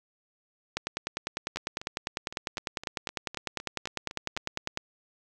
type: two click trains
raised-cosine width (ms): 0.2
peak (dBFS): -13 / -22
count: 41 / 12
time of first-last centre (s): 0.77-4.774 / 1.56-4.366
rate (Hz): 9.99 / 3.92
effects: none